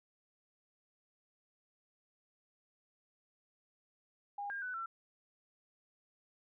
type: tone with pitch steps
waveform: sine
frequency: 812 / 1610 / 1496 / 1347 Hz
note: G#5 / G6 / F#6 / E6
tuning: -39 / +46 / +19 / +37 cents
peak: -38 dBFS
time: 4.38-4.86 s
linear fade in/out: 5 ms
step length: 120 ms
effects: none